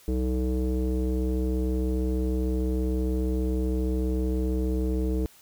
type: tone with low-pass filter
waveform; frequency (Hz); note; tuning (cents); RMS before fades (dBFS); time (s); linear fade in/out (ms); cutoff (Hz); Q
square; 63.2; B1; +41; -26; 0.08-5.26; 0; 390; 5.5
effects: white hiss -55 dBFS RMS until 5.41 s